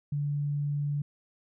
sine tone, 144.9 Hz, D3, 23 cents flat, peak -27 dBFS, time 0.12-1.02 s, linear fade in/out 5 ms, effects none

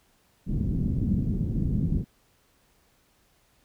white low-pass noise, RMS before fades -26 dBFS, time 0.46-2.05 s, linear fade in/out 50 ms, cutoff 220 Hz, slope 24 dB/octave, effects pink hiss -65 dBFS RMS until 3.64 s

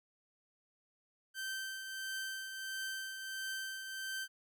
sawtooth tone with tremolo, 1553 Hz, G6, 17 cents flat, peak -34 dBFS, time 1.34-4.28 s, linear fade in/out 50 ms, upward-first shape triangle, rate 1.5 Hz, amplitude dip 50%, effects none

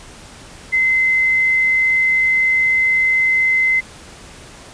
sine tone, 2059 Hz, C7, 28 cents flat, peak -12 dBFS, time 0.72-3.81 s, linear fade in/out 20 ms, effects pink hiss -39 dBFS RMS until 4.73 s + resampled to 22050 Hz

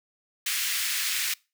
pink high-pass noise, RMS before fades -28 dBFS, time 0.46-1.34 s, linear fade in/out 5 ms, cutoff 1800 Hz, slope 24 dB/octave, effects noise-tail reverb RT60 0.3 s tail -25 dB re dry

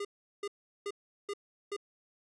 square tone bursts, 406 Hz, G#4, 39 cents flat, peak -35 dBFS, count 5, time 0-1.765 s, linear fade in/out 5 ms, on 49 ms, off 380 ms, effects resampled to 22050 Hz

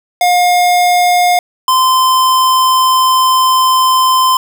square tone pair in turn, 713 / 1033.3 Hz, F5 / C6, +36 / -22 cents, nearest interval tritone, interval 642 cents, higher second, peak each -8 dBFS, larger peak neither, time 0.21-1.39 / 1.68-4.37 s, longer second, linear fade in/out 2 ms, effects 8-bit

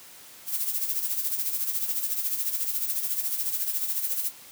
violet noise with tremolo, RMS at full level -26 dBFS, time 0.46-4.32 s, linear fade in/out 50 ms, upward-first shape sine, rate 14 Hz, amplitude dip 60%, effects white hiss -48 dBFS RMS until 4.51 s + high-pass 80 Hz 12 dB/octave

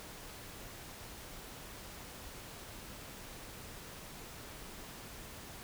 silence, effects pink hiss -49 dBFS RMS until 5.63 s

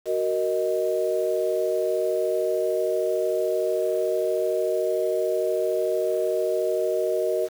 sine chord, D# minor, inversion first, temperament just, 373.4 / 466.7 / 622.3 Hz, F#4 / A#4 / D#5, +16 / +2 / 0 cents, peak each -26 / -26 / -25 dBFS, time 0.05-7.49 s, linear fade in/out 50 ms, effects 7-bit

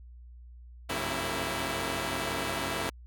5% pulse tone cluster, 91 / 96.6 / 134.5 / 228.5 / 329.4 Hz, F#2 / G2 / C3 / A#3 / E4, -28 / -25 / +48 / -34 / -1 cents, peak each -27 / -31 / -25 / -26 / -23 dBFS, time 0.89-2.9 s, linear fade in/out 10 ms, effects added 60 Hz sine -46 dBFS peak until 3.06 s

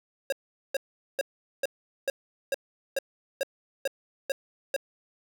square tone bursts, 544 Hz, C#5, 33 cents flat, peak -25 dBFS, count 11, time 0.3-4.764 s, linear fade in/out 2 ms, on 24 ms, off 420 ms, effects none

